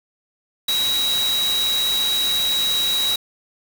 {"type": "tone in noise", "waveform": "sine", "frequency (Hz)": 3853, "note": "B7", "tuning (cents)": -44, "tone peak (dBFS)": -18, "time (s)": [0.68, 3.16], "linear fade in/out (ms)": 5, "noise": "white", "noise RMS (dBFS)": -27, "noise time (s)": [0.68, 3.16], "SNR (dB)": 6, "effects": []}